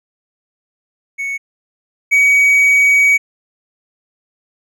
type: tone pair in turn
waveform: triangle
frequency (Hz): 2217 / 2261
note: C#7 / C#7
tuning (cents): 0 / +34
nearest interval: unison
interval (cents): 34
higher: second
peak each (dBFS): -17 / -6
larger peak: second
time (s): 1.18-1.38 / 2.11-3.18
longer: second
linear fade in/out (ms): 20
effects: none